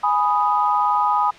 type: chord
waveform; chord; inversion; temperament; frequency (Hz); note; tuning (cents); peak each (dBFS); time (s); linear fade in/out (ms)
sine; G# minor; none; equal; 830.6 / 987.8 / 1244.5; G#5 / B5 / D#6; 0 / 0 / 0; -20 / -20 / -20; 0.03-1.31; 10
effects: white hiss -41 dBFS RMS until 1.38 s + low-pass 3000 Hz 12 dB/octave